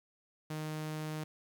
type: tone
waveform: sawtooth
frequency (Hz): 154.8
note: D#3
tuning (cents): -9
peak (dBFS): -33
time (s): 0.5-1.24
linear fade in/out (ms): 5
effects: 11-bit